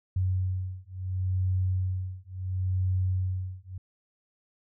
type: beating tone pair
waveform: sine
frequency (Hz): 92.5 / 93.22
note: F#2 / F#2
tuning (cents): 0 / +13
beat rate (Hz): 0.72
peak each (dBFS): -29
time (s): 0.16-3.78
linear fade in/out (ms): 5
effects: none